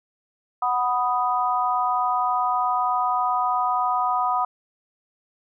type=chord; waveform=sine; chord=B major; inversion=second; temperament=equal; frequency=740 / 987.8 / 1244.5 Hz; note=F#5 / B5 / D#6; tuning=0 / 0 / 0 cents; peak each=-24 dBFS; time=0.62-4.45 s; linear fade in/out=5 ms; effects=none